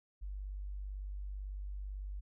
sine tone, 49 Hz, G1, in tune, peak -39 dBFS, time 0.21-2.21 s, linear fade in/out 20 ms, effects none

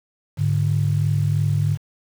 sine tone pair together, 103.83 / 146.84 Hz, G#2 / D3, 0 / 0 cents, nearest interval tritone, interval 600 cents, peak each -19 dBFS, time 0.37-1.78 s, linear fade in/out 50 ms, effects tanh soft clip ceiling -9 dBFS + 7-bit

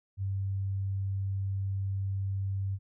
sine tone, 97.4 Hz, G2, 11 cents flat, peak -29 dBFS, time 0.17-2.79 s, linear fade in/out 50 ms, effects none

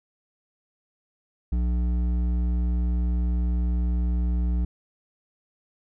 sine tone with hard clipping, 60 Hz, B1, 49 cents flat, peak -23 dBFS, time 1.52-4.65 s, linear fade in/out 5 ms, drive 9 dB, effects none

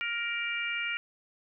harmonic tone, 469.2 Hz, A#4, 11 cents sharp, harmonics 3 / 4 / 5 / 6, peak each -36 / -38 / -33 / -37 dBFS, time 0.01-0.97 s, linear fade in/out 0 ms, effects none

